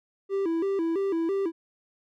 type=tone with vibrato; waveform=triangle; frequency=360 Hz; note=F#4; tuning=47 cents flat; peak=-22 dBFS; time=0.29-1.52 s; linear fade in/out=50 ms; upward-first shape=square; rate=3 Hz; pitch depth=150 cents each way; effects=none

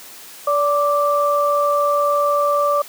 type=tone pair together; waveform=sine; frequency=578 / 1173.2 Hz; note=D5 / D6; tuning=-28 / -2 cents; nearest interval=octave; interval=1226 cents; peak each=-17 dBFS; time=0.47-2.82 s; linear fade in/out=5 ms; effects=white hiss -39 dBFS RMS until 2.88 s + high-pass 200 Hz 12 dB/octave

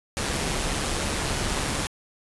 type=noise with amplitude modulation; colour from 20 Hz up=pink; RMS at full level=-25 dBFS; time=0.17-1.87 s; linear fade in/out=0 ms; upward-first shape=sine; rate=141 Hz; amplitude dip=40%; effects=resampled to 24000 Hz

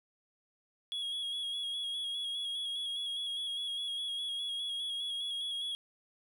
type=tone with vibrato; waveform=triangle; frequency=3326 Hz; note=G#7; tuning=2 cents sharp; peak=-33 dBFS; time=0.92-5.75 s; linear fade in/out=0 ms; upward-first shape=square; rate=4.9 Hz; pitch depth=25 cents each way; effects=none

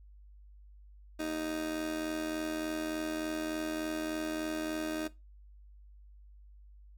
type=tone with amplitude modulation; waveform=30% pulse; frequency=311.1 Hz; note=D#4; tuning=in tune; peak=-28 dBFS; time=1.19-5.08 s; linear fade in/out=10 ms; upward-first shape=sine; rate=83.4 Hz; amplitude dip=65%; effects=noise-tail reverb RT60 0.2 s tail -17 dB re dry + added 50 Hz sine -52 dBFS peak until 6.97 s

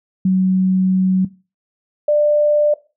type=tone pair in turn; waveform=sine; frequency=187.1 / 594 Hz; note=F#3 / D5; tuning=+20 / +20 cents; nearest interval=octave + minor sixth; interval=2000 cents; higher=second; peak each=-11 dBFS; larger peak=neither; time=0.25-1.25 / 2.08-2.74 s; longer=first; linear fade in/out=5 ms; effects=noise-tail reverb RT60 0.3 s tail -18 dB re dry

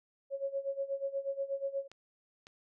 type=tone with tremolo; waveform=sine; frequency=550 Hz; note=C#5; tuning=14 cents flat; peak=-30 dBFS; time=0.3-1.88 s; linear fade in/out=50 ms; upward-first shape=sine; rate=8.3 Hz; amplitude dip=85%
type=clicks; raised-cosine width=0.2 ms; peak=-34 dBFS; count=2; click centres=1.916 / 2.469 s
effects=none

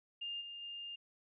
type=tone with level steps; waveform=sine; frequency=2811 Hz; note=F7; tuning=11 cents sharp; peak=-39 / -45 / -43 dBFS; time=0.21-0.96 s; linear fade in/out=10 ms; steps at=0.4 / 0.61 s; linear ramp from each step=20 ms; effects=none

